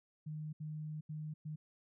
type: tone bursts at uneven times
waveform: sine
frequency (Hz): 153.5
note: D#3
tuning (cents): -23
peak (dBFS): -40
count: 4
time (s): 0.26-0.53 / 0.6-1.01 / 1.09-1.34 / 1.45-1.56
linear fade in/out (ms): 10
effects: none